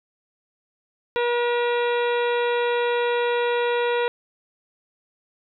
harmonic tone with a mistuned harmonic, 480 Hz, B4, 49 cents flat, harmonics 1 / 2 / 3 / 4 / 5 / 6 / 7 / 8, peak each -21 / -27 / -31 / -33 / -35 / -37 / -38 / -39 dBFS, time 1.16-4.08 s, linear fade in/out 0 ms, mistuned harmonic 6, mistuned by -87 cents, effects none

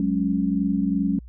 sine chord, F# suspended second, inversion none, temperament equal, 185 / 207.7 / 277.2 Hz, F#3 / G#3 / C#4, 0 / 0 / 0 cents, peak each -24 dBFS, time 0-1.19 s, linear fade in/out 2 ms, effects added 60 Hz sine -39 dBFS peak until 1.28 s

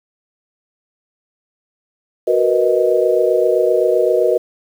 sine chord, B major seventh, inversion second, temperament equal with one note detuned, 370 / 466.2 / 493.9 / 625.5 Hz, F#4 / A#4 / B4 / D#5, 0 / 0 / 0 / +9 cents, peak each -17 dBFS, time 2.27-4.38 s, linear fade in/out 10 ms, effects 7-bit

